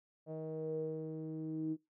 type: tone with low-pass filter sweep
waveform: sawtooth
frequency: 157.9 Hz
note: D#3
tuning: 26 cents sharp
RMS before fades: -40 dBFS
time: 0.26-1.77 s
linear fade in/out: 50 ms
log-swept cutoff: 580 to 320 Hz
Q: 9.5
effects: noise-tail reverb RT60 0.2 s tail -21 dB re dry